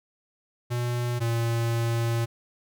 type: tone pair in turn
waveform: square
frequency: 121.2 / 116.14 Hz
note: B2 / A#2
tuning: -32 / -6 cents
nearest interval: minor second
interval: 74 cents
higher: first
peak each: -26 / -24 dBFS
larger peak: second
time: 0.7-1.2 / 1.2-2.26 s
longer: second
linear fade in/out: 20 ms
effects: none